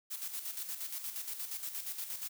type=noise with tremolo; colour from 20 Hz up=blue; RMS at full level=-39 dBFS; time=0.1-2.29 s; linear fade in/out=20 ms; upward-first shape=square; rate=8.5 Hz; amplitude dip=55%; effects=none